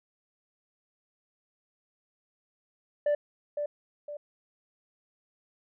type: tone with echo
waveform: sine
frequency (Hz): 587.3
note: D5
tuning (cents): 0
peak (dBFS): -20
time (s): 3.06-3.15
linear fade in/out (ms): 5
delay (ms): 510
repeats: 2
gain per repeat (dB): -8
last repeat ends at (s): 4.17
effects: tanh soft clip ceiling -22 dBFS